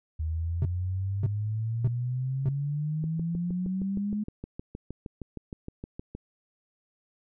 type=exponential sweep; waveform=sine; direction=up; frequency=77.78 to 212.8 Hz; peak=-27 dBFS; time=0.19-4.24 s; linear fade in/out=10 ms
type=tone bursts; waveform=triangle; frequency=130 Hz; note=C3; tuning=11 cents flat; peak=-21 dBFS; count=4; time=0.62-2.488 s; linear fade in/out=2 ms; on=32 ms; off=580 ms
type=click train; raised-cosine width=3 ms; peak=-24 dBFS; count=21; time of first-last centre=3.04-6.15 s; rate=6.43 Hz
effects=none